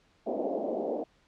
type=band-pass noise; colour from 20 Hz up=white; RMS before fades=-32 dBFS; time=0.26-1.04 s; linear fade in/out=10 ms; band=230 to 700 Hz; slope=48 dB/octave; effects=pink hiss -66 dBFS RMS until 1.27 s + low-pass 5000 Hz 12 dB/octave